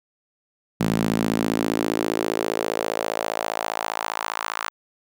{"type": "tone with high-pass filter sweep", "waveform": "sawtooth", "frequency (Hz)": 55, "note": "A1", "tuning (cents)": 0, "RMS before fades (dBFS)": -25, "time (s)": [0.8, 4.7], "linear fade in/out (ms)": 10, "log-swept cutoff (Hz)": [180, 1200], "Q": 2.3, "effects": []}